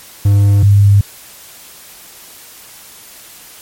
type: tone pair in turn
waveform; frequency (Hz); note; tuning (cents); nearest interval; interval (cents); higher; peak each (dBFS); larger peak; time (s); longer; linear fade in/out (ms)
triangle / sine; 100.8 / 100.8; G2 / G2; +49 / +49; unison; 0; neither; -4; neither; 0.25-0.63 / 0.63-1.01; neither; 5
effects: white hiss -37 dBFS RMS until 3.61 s + MP3 64 kbps